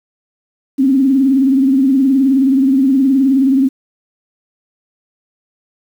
sine tone with vibrato, 268 Hz, C4, 42 cents sharp, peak -8 dBFS, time 0.78-3.69 s, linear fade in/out 20 ms, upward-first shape triangle, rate 19 Hz, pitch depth 100 cents each way, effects 7-bit

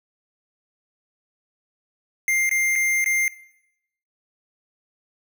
square tone with dropouts, 2100 Hz, C7, 6 cents sharp, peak -19 dBFS, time 2.28-3.28 s, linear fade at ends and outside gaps 1 ms, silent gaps 2.493-2.512 / 2.755-2.759 / 3.043-3.06 s, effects noise-tail reverb RT60 0.8 s tail -18 dB re dry

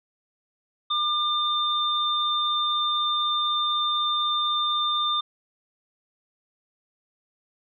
sine tone pair together, 1200 / 3596 Hz, D6 / A7, +37 / +37 cents, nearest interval octave + perfect fifth, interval 1900 cents, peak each -25 / -24 dBFS, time 0.9-5.21 s, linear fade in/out 10 ms, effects none

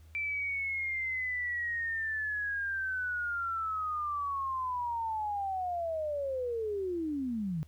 sine linear sweep, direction down, 2340 to 147.4 Hz, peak -31 dBFS, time 0.15-7.63 s, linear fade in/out 0 ms, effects added 79 Hz sine -52 dBFS peak until 7.67 s + pink hiss -67 dBFS RMS until 7.67 s

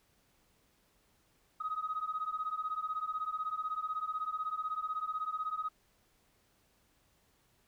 sine beating tone pair, 1251 / 1267 Hz, D#6 / D#6, +9 / +31 cents, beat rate 16 Hz, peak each -37 / -36 dBFS, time 1.6-5.69 s, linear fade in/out 10 ms, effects tanh soft clip ceiling -27 dBFS + pink hiss -71 dBFS RMS until 7.67 s

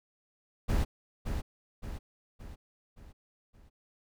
brown noise with echo, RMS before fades -27 dBFS, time 0.68-0.85 s, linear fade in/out 20 ms, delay 570 ms, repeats 5, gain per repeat -6 dB, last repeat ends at 3.7 s, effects none

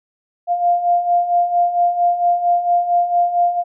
sine beating tone pair, 697 / 701.4 Hz, F5 / F5, -4 / +7 cents, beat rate 4.4 Hz, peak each -20 / -14 dBFS, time 0.47-3.64 s, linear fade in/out 50 ms, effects none

